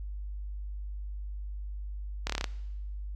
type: slowing click train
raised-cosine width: 0.2 ms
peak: -13 dBFS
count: 7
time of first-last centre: 2.27-2.442 s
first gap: 26 ms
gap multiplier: 1.04
effects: noise-tail reverb RT60 1.0 s tail -20 dB re dry + added 50 Hz sine -35 dBFS peak until 3.15 s